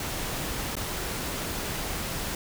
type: noise with dropouts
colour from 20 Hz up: pink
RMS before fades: -32 dBFS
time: 0-2.35 s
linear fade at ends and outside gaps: 2 ms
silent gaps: 0.754-0.766 s
effects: none